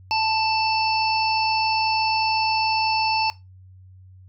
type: harmonic tone with a mistuned harmonic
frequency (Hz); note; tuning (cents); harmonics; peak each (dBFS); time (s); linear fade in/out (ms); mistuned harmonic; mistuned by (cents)
883; A5; +6; 1 / 3 / 5 / 6; -21 / -26 / -28 / -29; 0.11-3.3; 0; 5; +21
effects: noise-tail reverb RT60 0.2 s tail -18 dB re dry + added 93 Hz sine -44 dBFS peak until 4.28 s